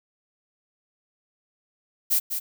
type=noise with echo; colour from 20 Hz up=violet; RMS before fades=-21 dBFS; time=2.1-2.2 s; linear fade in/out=20 ms; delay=200 ms; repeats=1; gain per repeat=-7 dB; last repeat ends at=2.4 s; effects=none